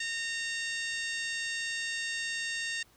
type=harmonic tone; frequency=919 Hz; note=A#5; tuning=25 cents flat; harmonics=2 / 3 / 4 / 5 / 6 / 7 / 8 / 9; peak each=-35 / -39 / -41 / -43 / -45 / -46 / -47 / -48 dBFS; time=0-2.83 s; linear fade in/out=5 ms; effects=pink hiss -63 dBFS RMS until 2.96 s